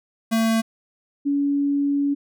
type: tone pair in turn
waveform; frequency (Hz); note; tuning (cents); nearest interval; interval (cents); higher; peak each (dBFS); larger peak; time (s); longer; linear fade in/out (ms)
square / sine; 224.9 / 283.4; A3 / C#4; +38 / +38; major third; 400; second; -18; neither; 0.31-0.62 / 1.25-2.15; second; 20
effects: none